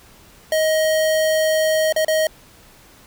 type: tone with dropouts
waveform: square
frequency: 629 Hz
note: D#5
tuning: 19 cents sharp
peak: -16 dBFS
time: 0.52-2.27 s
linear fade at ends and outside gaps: 2 ms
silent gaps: 1.925-1.962 / 2.048-2.081 s
effects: pink hiss -48 dBFS RMS until 3.06 s